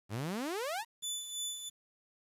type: exponential sweep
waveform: sawtooth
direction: up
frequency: 95.1 to 976 Hz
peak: -31 dBFS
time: 0.09-0.85 s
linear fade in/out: 50 ms
type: tone with tremolo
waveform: 20% pulse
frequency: 3493 Hz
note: A7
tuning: 13 cents flat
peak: -29 dBFS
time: 1.02-1.7 s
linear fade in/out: 20 ms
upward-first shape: sine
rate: 3 Hz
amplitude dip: 60%
effects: resampled to 32000 Hz + 10-bit